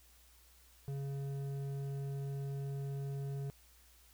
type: tone with hard clipping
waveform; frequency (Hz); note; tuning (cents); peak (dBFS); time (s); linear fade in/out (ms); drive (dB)
sine; 138.59; C#3; 0; -39; 0.88-3.5; 0; 8
effects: added 60 Hz sine -64 dBFS peak until 4.13 s + white hiss -65 dBFS RMS until 4.13 s